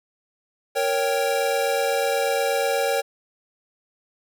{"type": "chord", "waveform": "square", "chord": "G diminished", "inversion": "first", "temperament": "equal", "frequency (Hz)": [466.2, 554.4, 784], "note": ["Bb4", "Db5", "G5"], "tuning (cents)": [0, 0, 0], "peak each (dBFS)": [-26, -24, -27], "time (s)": [0.75, 3.02], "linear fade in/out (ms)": 20, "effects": []}